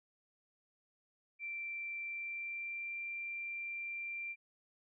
sine tone with pitch glide, 2349 to 2365 Hz, D7 to D7, 0 to +12 cents, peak -39 dBFS, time 1.39-4.36 s, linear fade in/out 50 ms, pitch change +12 cents, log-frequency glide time 2-2.98 s, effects none

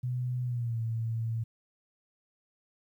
sine tone with pitch glide, 124.8 to 113.78 Hz, B2 to A#2, +19 to -42 cents, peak -29 dBFS, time 0.03-1.44 s, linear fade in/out 10 ms, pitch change -161 cents, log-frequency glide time 0.43-0.79 s, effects 11-bit

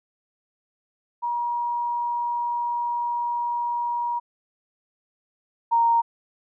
sine tone pair in turn, 954 / 930.1 Hz, A#5 / A#5, +40 / -4 cents, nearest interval unison, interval 44 cents, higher first, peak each -23 / -16 dBFS, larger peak second, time 1.22-4.2 / 5.71-6.02 s, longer first, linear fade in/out 20 ms, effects none

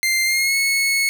sawtooth tone with pitch glide, 2093 to 2195 Hz, C7 to C#7, 0 to -18 cents, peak -13 dBFS, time 0.03-1.09 s, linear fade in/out 0 ms, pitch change +82 cents, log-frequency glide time 0.25-0.56 s, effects none

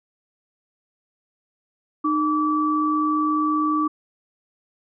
sine tone pair together, 305.8 / 1154.5 Hz, D#4 / D6, -30 / -30 cents, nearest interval octave + major seventh, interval 2300 cents, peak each -21 dBFS, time 2.04-3.88 s, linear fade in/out 10 ms, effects none

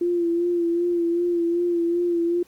sine tone with vibrato, 344.1 Hz, F4, 26 cents flat, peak -19 dBFS, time 0.01-2.43 s, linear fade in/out 5 ms, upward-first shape sine, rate 2.6 Hz, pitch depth 34 cents each way, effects pink hiss -57 dBFS RMS until 2.47 s

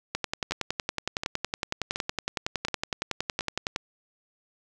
two click trains, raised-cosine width 0.2 ms, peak -13 / -10 dBFS, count 5 / 40, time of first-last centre 0.51-3.409 / 0.15-3.761 s, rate 1.38 / 10.8 Hz, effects none

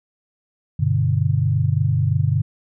sine chord, G major, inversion none, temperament equal, 98 / 123.47 / 146.83 Hz, G2 / B2 / D3, 0 / 0 / 0 cents, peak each -20 dBFS, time 0.79-2.42 s, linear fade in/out 10 ms, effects none

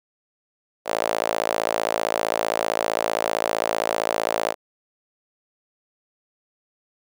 sawtooth tone with high-pass filter, 55.4 Hz, A1, 13 cents sharp, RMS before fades -24 dBFS, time 0.85-4.55 s, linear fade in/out 50 ms, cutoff 590 Hz, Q 2.8, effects none

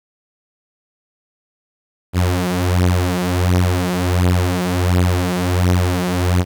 sawtooth beating tone pair, 89.2 / 90.6 Hz, F2 / F#2, +37 / -36 cents, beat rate 1.4 Hz, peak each -13 dBFS, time 2.13-6.45 s, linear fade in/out 50 ms, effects 8-bit

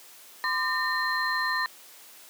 sine tone cluster, 1023 / 1190 / 1815 / 4136 Hz, C6 / D6 / A#6 / C8, -39 / +22 / -47 / -21 cents, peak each -30 / -34 / -27 / -34 dBFS, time 0.44-1.66 s, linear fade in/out 0 ms, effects white hiss -50 dBFS RMS until 2.29 s + high-pass 300 Hz 12 dB/octave

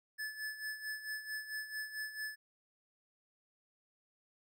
square tone with tremolo, 1731 Hz, A6, 29 cents flat, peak -38 dBFS, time 0.18-2.36 s, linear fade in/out 20 ms, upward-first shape sine, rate 4.5 Hz, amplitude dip 70%, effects none

